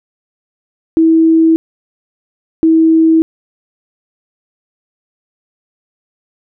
sine tone pair in turn, 324.4 / 323 Hz, E4 / E4, -28 / -35 cents, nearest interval unison, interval 7 cents, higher first, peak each -5 dBFS, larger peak neither, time 0.97-1.56 / 2.63-3.22 s, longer neither, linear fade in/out 0 ms, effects none

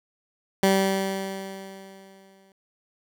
15% pulse tone with exponential decay, 193.4 Hz, G3, 23 cents flat, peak -10 dBFS, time 0.63-2.52 s, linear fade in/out 2 ms, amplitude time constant 410 ms, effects none

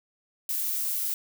violet noise, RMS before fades -29 dBFS, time 0.49-1.14 s, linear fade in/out 2 ms, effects none

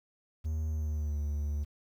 triangle tone with pitch glide, 78.1 to 73.29 Hz, D#2 to D2, +7 to -3 cents, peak -28 dBFS, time 0.44-1.65 s, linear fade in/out 20 ms, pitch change -110 cents, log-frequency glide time 0.67-1.18 s, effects 10-bit

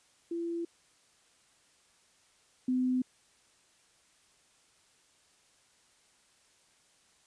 sine tone pair in turn, 338.4 / 254.2 Hz, E4 / C4, +45 / -50 cents, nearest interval perfect fourth, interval 495 cents, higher first, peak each -32 / -26 dBFS, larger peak second, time 0.31-0.65 / 2.68-3.02 s, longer neither, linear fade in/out 5 ms, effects white hiss -66 dBFS RMS until 7.26 s + resampled to 22050 Hz

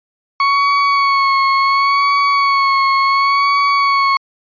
35% pulse tone with vibrato, 1108.7 Hz, C#6, in tune, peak -9 dBFS, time 0.4-4.17 s, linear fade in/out 2 ms, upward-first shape sine, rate 0.7 Hz, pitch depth 30 cents each way, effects resampled to 11025 Hz

